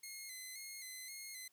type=tone with vibrato; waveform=10% pulse; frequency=2093 Hz; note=C7; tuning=in tune; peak=-38 dBFS; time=0.03-1.48 s; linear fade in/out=5 ms; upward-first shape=square; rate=1.9 Hz; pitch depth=47 cents each way; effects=white hiss -75 dBFS RMS until 1.52 s